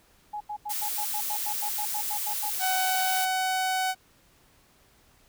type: tone bursts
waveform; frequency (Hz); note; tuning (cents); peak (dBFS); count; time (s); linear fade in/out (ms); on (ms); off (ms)
sine; 837; G#5; +13; -31; 14; 0.33-2.499; 10; 76; 85
type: noise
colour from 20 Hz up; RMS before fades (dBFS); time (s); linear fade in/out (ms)
blue; -31; 0.69-3.26; 20
type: tone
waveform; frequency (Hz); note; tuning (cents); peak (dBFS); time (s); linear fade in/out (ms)
sawtooth; 750; F#5; +23; -21; 2.59-3.95; 50
effects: pink hiss -61 dBFS RMS until 5.28 s